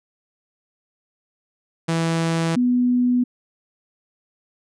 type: tone pair in turn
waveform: sawtooth / sine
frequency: 164.81 / 246.9 Hz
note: E3 / B3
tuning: 0 / 0 cents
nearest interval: perfect fifth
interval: 700 cents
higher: second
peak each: -15 dBFS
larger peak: neither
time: 1.88-2.56 / 2.56-3.24 s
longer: neither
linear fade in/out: 10 ms
effects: resampled to 22050 Hz